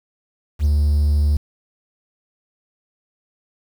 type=tone with ADSR envelope; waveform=triangle; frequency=73.9 Hz; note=D2; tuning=11 cents sharp; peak=-9 dBFS; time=0.59-1.37 s; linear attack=64 ms; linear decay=13 ms; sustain=-2 dB; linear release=4 ms; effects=tanh soft clip ceiling -6 dBFS + 7-bit